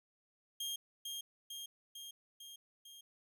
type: tone with echo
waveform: sawtooth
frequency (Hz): 3222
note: G7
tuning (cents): +47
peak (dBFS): -35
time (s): 0.6-0.76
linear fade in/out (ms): 5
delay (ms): 450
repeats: 5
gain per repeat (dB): -3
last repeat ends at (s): 3.01
effects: none